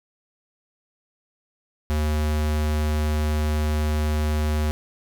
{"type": "tone", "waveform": "square", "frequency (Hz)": 76, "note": "D#2", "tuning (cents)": -40, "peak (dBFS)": -21, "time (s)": [1.9, 4.71], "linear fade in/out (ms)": 0, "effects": []}